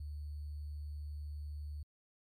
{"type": "tone with sample-and-hold", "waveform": "sine", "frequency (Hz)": 74, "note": "D2", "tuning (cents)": 14, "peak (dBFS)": -40, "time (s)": [0, 1.83], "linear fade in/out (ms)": 5, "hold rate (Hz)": 4410, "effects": ["MP3 64 kbps"]}